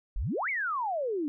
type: exponential two-way sweep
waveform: sine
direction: up then down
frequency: 33.83 to 2294 to 280.3 Hz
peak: -28 dBFS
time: 0.16-1.28 s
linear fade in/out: 0 ms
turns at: 0.49 s
effects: none